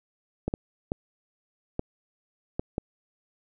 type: clicks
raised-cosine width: 2 ms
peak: -14 dBFS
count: 6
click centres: 0.48 / 0.539 / 0.919 / 1.794 / 2.595 / 2.781 s
effects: none